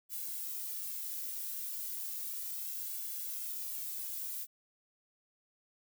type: noise with flanger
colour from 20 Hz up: violet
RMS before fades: -40 dBFS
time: 0.09-4.47 s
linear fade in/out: 50 ms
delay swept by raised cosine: 1.6 to 2.32 ms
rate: 0.34 Hz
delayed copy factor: -0.75
effects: none